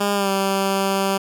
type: tone with pitch glide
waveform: 10% pulse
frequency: 202.5 to 194.81 Hz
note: G#3 to G3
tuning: -43 to -11 cents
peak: -10 dBFS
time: 0-1.18 s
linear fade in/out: 10 ms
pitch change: -68 cents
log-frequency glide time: 0.14-0.29 s
effects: none

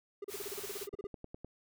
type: tone bursts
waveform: triangle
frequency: 403.1 Hz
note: G4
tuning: 48 cents sharp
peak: -36 dBFS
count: 15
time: 0.22-1.07 s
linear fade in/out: 5 ms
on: 24 ms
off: 35 ms
type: noise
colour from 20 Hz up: white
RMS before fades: -44 dBFS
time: 0.28-0.88 s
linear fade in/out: 50 ms
type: click train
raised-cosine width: 2 ms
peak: -31 dBFS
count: 6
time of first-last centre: 0.94-1.446 s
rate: 9.88 Hz
effects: none

